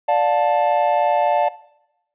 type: chord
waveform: triangle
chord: D minor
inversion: none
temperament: equal with one note detuned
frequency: 587.3 / 710.7 / 880 Hz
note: D5 / F5 / A5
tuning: 0 / +30 / 0 cents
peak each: -17 dBFS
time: 0.08-1.49 s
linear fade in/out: 10 ms
effects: noise-tail reverb RT60 0.8 s tail -18 dB re dry + resampled to 8000 Hz